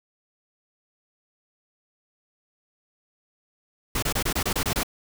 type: noise bursts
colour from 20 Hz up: pink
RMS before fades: -25 dBFS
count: 9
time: 3.95-4.833 s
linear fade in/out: 5 ms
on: 75 ms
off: 26 ms
effects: none